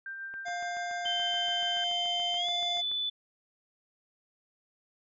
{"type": "tone with tremolo", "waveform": "sine", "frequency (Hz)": 1575, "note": "G6", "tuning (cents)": 8, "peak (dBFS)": -36, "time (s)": [0.06, 1.84], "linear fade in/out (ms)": 2, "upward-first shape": "sine", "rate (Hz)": 7, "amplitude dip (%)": 30}
{"type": "click train", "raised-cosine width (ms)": 0.5, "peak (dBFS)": -35, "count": 19, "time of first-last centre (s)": [0.34, 2.915], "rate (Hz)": 6.99}
{"type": "harmonic tone", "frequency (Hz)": 702, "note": "F5", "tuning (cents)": 9, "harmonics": [1, 3, 5, 7, 9, 10], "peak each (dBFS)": [-34, -44, -48, -51, -53, -54], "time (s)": [0.45, 2.82], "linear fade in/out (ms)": 20}
{"type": "tone with pitch glide", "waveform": "sine", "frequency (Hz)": [3106, 3486], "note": ["G7", "A7"], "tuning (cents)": [-17, -17], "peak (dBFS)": -29, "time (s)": [1.05, 3.1], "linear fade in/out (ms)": 10, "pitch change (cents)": 200, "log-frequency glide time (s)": [2.36, 2.48]}
{"effects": []}